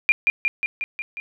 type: tone with echo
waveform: sine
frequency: 2400 Hz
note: D7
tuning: 37 cents sharp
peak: -11 dBFS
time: 0.09-0.12 s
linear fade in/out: 0 ms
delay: 180 ms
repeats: 6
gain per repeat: -3 dB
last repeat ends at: 1.2 s
effects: none